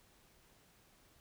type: silence
effects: pink hiss -67 dBFS RMS until 1.2 s